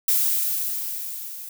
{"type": "noise with level ramp", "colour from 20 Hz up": "violet", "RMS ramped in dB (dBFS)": [-19, -37], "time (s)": [0.08, 1.49], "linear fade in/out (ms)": 2, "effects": []}